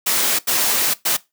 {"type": "noise bursts at uneven times", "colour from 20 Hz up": "white", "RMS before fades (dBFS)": -18, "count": 3, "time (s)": [[0.06, 0.39], [0.47, 0.94], [1.05, 1.17]], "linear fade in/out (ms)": 10, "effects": ["noise-tail reverb RT60 0.2 s tail -19 dB re dry", "high-pass 200 Hz 12 dB/octave"]}